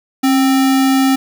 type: tone with sample-and-hold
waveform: sine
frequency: 268.6 Hz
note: C4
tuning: 46 cents sharp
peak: -9 dBFS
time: 0.23-1.16 s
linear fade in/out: 10 ms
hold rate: 1050 Hz
effects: none